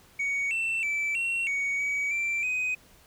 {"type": "tone with pitch steps", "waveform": "sine", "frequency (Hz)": [2239, 2682, 2319, 2727, 2238, 2267, 2349, 2507], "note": ["C#7", "E7", "D7", "F7", "C#7", "C#7", "D7", "D#7"], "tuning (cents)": [17, 29, -22, -42, 16, 38, 0, 12], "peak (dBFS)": -23, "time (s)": [0.19, 2.75], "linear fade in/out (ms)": 10, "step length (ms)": 320, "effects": ["tanh soft clip ceiling -25 dBFS", "pink hiss -57 dBFS RMS until 3.06 s"]}